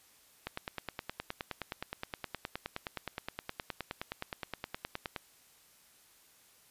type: click train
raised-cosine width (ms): 0.3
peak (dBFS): -20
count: 46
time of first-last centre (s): 0.47-5.162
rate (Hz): 9.59
effects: white hiss -63 dBFS RMS until 6.7 s + resampled to 32000 Hz